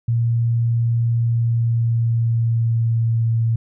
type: tone with pitch glide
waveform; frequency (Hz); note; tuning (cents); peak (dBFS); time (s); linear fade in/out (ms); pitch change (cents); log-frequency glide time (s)
sine; 116.8 to 114.33; A#2 to A#2; +4 to -33; -15; 0.08-3.56; 5; -37; 1.19-3.33
effects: none